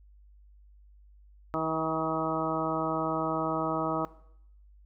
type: harmonic tone with a mistuned harmonic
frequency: 160 Hz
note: D#3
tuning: 49 cents sharp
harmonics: 1 / 2 / 3 / 4 / 5 / 6 / 7 / 8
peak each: -38 / -33 / -38 / -34 / -38 / -37 / -37 / -34 dBFS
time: 1.54-4.05 s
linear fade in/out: 0 ms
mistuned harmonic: 8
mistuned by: -17 cents
effects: noise-tail reverb RT60 0.7 s tail -17 dB re dry + added 50 Hz sine -53 dBFS peak until 4.85 s